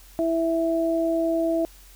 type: tone pair together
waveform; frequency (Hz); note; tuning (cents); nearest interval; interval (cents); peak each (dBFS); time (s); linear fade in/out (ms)
sine; 329.6 / 659.3; E4 / E5; 0 / 0; octave; 1200; -23; 0.19-1.65; 0
effects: added 45 Hz sine -48 dBFS peak until 1.95 s + white hiss -52 dBFS RMS until 1.95 s